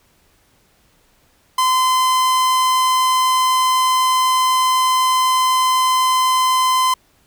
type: tone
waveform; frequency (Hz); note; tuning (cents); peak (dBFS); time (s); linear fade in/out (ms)
45% pulse; 1028; C6; -31; -13; 1.58-6.94; 5
effects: pink hiss -57 dBFS RMS until 7.26 s